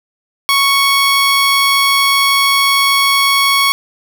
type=tone; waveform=15% pulse; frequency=1108.7 Hz; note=C#6; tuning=in tune; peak=-3 dBFS; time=0.49-3.72 s; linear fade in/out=0 ms; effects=none